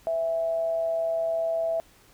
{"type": "tone with amplitude modulation", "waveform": "sine", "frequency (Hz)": 659.3, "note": "E5", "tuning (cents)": 0, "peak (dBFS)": -22, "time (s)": [0.07, 1.8], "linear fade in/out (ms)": 0, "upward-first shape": "sine", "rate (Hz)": 152, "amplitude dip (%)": 35, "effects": ["pink hiss -57 dBFS RMS until 2.13 s"]}